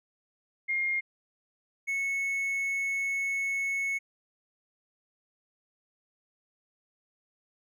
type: tone pair in turn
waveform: sine / triangle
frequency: 2128 / 2201 Hz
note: C7 / C#7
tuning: +29 / -13 cents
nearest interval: minor second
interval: 58 cents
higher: second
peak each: -26 dBFS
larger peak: neither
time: 0.68-1.01 / 1.87-3.99 s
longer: second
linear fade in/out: 20 ms
effects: none